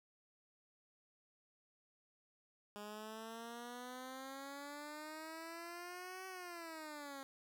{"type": "exponential two-way sweep", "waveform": "10% pulse", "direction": "up then down", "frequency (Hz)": [205.7, 379, 269.3], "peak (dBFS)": -39, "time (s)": [2.76, 7.23], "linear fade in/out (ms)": 0, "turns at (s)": 6.27, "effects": []}